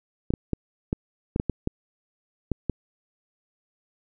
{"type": "clicks", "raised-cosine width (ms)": 3, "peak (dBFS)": -11, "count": 10, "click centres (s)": [0.305, 0.338, 0.533, 0.929, 1.361, 1.399, 1.497, 1.674, 2.517, 2.697], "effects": []}